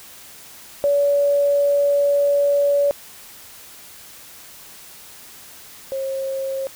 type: tone pair in turn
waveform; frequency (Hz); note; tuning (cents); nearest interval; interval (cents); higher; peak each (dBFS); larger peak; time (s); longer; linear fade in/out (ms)
sine; 570 / 537.6; C#5 / C5; +48 / +47; minor second; 101; first; -14 / -22; first; 0.84-2.91 / 5.92-6.67; first; 0
effects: white hiss -42 dBFS RMS until 6.75 s